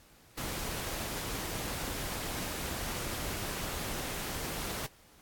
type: noise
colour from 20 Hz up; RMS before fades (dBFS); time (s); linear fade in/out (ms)
pink; -37; 0.37-4.87; 10
effects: pink hiss -60 dBFS RMS until 5.21 s + AAC 64 kbps